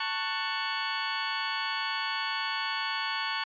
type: chord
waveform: 20% pulse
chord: F# minor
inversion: first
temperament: just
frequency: 888 / 1110 / 1480 Hz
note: A5 / C#6 / F#6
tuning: +16 / +2 / 0 cents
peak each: -29 dBFS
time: 0-3.44 s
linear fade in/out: 5 ms
effects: resampled to 11025 Hz